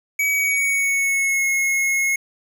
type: tone with pitch glide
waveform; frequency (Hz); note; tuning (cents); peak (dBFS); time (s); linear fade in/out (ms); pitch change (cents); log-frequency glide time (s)
square; 2272 to 2169; C#7 to C#7; +42 to -38; -18; 0.19-2.16; 5; -80; 0.3-1.46
effects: none